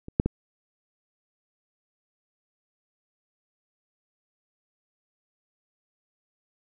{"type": "clicks", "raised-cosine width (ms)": 3, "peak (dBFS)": [-25, -6, -11], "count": 3, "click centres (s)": [0.084, 0.199, 0.26], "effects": []}